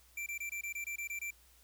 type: tone bursts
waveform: square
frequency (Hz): 2349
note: D7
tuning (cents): 0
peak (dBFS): -38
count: 10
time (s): 0.17-1.307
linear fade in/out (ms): 5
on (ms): 93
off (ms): 23
effects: added 60 Hz sine -65 dBFS peak until 1.63 s + white hiss -65 dBFS RMS until 1.63 s